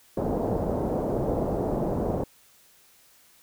white low-pass noise, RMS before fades -27 dBFS, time 0.17-2.24 s, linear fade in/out 5 ms, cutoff 640 Hz, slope 24 dB/octave, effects white hiss -58 dBFS RMS until 3.42 s

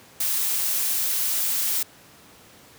blue noise, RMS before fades -24 dBFS, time 0.2-1.83 s, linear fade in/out 5 ms, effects pink hiss -50 dBFS RMS until 2.78 s + high-pass 100 Hz 12 dB/octave

